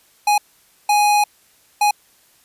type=tone bursts at uneven times; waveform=square; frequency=830.6 Hz; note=G#5; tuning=in tune; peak=-13 dBFS; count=3; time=0.27-0.38 / 0.89-1.24 / 1.81-1.91 s; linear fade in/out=5 ms; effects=white hiss -55 dBFS RMS until 2.44 s + resampled to 32000 Hz